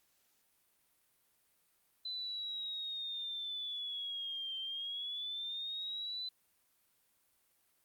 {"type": "linear two-way sweep", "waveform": "sine", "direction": "down then up", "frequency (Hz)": [4026, 3136, 4026], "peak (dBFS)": -38, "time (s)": [2.05, 6.29], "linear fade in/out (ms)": 5, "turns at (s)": 4.59, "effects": ["white hiss -74 dBFS RMS until 7.84 s", "Opus 48 kbps"]}